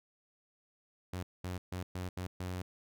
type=tone bursts at uneven times; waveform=sawtooth; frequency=91 Hz; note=F#2; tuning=28 cents flat; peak=-33 dBFS; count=6; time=1.13-1.23 / 1.44-1.58 / 1.72-1.83 / 1.95-2.09 / 2.17-2.27 / 2.4-2.62 s; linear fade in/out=5 ms; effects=none